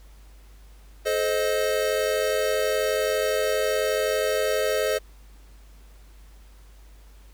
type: chord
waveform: square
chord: A diminished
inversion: none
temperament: equal with one note detuned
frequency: 431.2 / 523.3 / 622.3 Hz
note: A4 / C5 / Eb5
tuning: -35 / 0 / 0 cents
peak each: -27 dBFS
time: 1.05-4.99 s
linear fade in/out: 20 ms
effects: added 50 Hz sine -46 dBFS peak until 7.33 s + pink hiss -58 dBFS RMS until 7.33 s